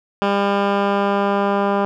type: tone with low-pass filter sweep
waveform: 10% pulse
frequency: 200 Hz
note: G3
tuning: 35 cents sharp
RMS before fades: -18 dBFS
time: 0.22-1.85 s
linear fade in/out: 0 ms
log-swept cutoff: 2600 to 1400 Hz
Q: 0.84
effects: none